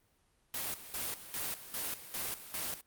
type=noise with tremolo; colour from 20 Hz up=white; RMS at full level=-37 dBFS; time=0.54-2.81 s; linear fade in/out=2 ms; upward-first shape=square; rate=2.5 Hz; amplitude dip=75%; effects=pink hiss -72 dBFS RMS until 2.86 s + Opus 32 kbps